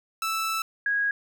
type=tone pair in turn; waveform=sawtooth / sine; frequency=1318.5 / 1650.2 Hz; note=E6 / G#6; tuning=0 / -12 cents; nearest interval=major third; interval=388 cents; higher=second; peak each=-22 / -22 dBFS; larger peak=neither; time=0.22-0.62 / 0.86-1.11 s; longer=first; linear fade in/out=2 ms; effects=none